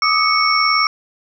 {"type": "tone cluster", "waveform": "sine", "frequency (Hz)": [1195, 1274, 2214, 5460], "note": ["D6", "D#6", "C#7", "F8"], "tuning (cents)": [30, 41, -3, -40], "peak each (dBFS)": -18, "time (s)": [0.02, 0.87], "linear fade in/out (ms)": 2, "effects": []}